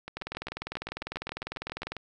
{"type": "two click trains", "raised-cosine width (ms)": 0.3, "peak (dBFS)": [-18, -22], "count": [36, 15], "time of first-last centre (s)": [[0.17, 1.92], [0.08, 1.967]], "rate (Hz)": [20, 7.42], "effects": []}